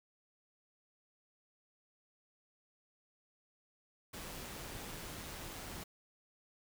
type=noise with amplitude modulation; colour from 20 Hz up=pink; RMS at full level=-45 dBFS; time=4.13-5.84 s; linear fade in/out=10 ms; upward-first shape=sine; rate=166 Hz; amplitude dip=30%; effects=none